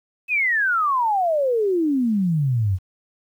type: exponential sweep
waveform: sine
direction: down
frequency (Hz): 2600 to 88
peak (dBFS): -17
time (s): 0.28-2.79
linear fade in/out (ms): 50
effects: 9-bit